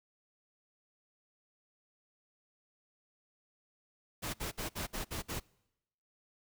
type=noise bursts; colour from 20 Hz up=pink; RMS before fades=-38 dBFS; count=7; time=4.22-5.402 s; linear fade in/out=20 ms; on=120 ms; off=57 ms; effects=noise-tail reverb RT60 0.9 s tail -25 dB re dry